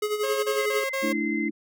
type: tone with tremolo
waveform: square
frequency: 421.4 Hz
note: G#4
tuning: 25 cents sharp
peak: -23 dBFS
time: 0.02-0.84 s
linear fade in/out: 5 ms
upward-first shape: sine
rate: 11 Hz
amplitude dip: 65%
type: tone bursts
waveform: sawtooth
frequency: 540 Hz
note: C#5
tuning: 45 cents flat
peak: -23 dBFS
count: 4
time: 0.23-1.129 s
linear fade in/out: 10 ms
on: 200 ms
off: 33 ms
type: tone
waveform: sine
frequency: 2068 Hz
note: C7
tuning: 21 cents flat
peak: -30 dBFS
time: 0.58-1.49 s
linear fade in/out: 10 ms
type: chord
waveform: sine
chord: A suspended fourth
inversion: none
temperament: equal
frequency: 220 / 293.7 / 329.6 Hz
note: A3 / D4 / E4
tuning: 0 / 0 / 0 cents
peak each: -29 dBFS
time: 1.02-1.51 s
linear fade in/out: 20 ms
effects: none

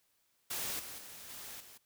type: noise with level steps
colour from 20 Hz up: white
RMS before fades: -38 / -46 / -50 / -47 / -55 dBFS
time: 0.5-1.78 s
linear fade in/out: 10 ms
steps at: 0.79 / 0.98 / 1.29 / 1.6 s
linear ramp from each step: 5 ms
effects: white hiss -75 dBFS RMS until 1.85 s

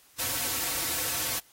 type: noise with comb filter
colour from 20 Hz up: white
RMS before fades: -30 dBFS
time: 0.18-1.4 s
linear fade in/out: 20 ms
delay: 4.9 ms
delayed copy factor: -0.85
effects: white hiss -59 dBFS RMS until 1.52 s + AAC 48 kbps

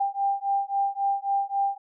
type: beating tone pair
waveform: sine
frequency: 792 / 795.7 Hz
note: G5 / G5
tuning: +18 / +26 cents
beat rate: 3.7 Hz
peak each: -26 dBFS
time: 0-1.78 s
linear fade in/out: 10 ms
effects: none

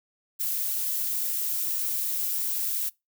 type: noise with amplitude modulation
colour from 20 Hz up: violet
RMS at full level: -26 dBFS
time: 0.39-2.9 s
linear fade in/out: 20 ms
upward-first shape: sine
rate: 245 Hz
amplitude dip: 50%
effects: noise-tail reverb RT60 0.2 s tail -23 dB re dry

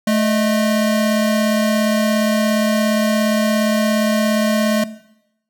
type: tone pair together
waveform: square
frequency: 217 / 613.8 Hz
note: A3 / D#5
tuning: -24 / -24 cents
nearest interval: octave + tritone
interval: 1800 cents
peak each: -15 / -22 dBFS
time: 0.07-4.84 s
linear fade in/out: 5 ms
effects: noise-tail reverb RT60 0.8 s tail -17 dB re dry

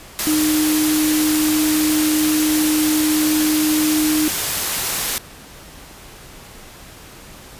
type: tone in noise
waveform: sine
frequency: 307.6 Hz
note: D#4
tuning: 20 cents flat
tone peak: -15 dBFS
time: 0.27-4.28 s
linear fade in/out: 0 ms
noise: white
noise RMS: -21 dBFS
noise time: 0.19-5.18 s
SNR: +3 dB
effects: pink hiss -40 dBFS RMS until 7.59 s + resampled to 32000 Hz

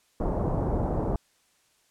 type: low-pass noise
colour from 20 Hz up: pink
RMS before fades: -27 dBFS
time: 0.2-1.16 s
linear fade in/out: 2 ms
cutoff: 850 Hz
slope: 24 dB/octave
effects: white hiss -66 dBFS RMS until 1.9 s + low-pass 10000 Hz 12 dB/octave

